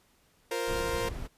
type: chord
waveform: sawtooth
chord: F suspended fourth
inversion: none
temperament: equal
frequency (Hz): 349.2 / 466.2 / 523.3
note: F4 / Bb4 / C5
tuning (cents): 0 / 0 / 0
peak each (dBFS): -34 / -28 / -31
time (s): 0.51-1.09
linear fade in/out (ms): 5
type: noise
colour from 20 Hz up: brown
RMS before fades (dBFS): -37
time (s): 0.67-1.28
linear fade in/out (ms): 20
effects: pink hiss -66 dBFS RMS until 1.37 s + resampled to 32000 Hz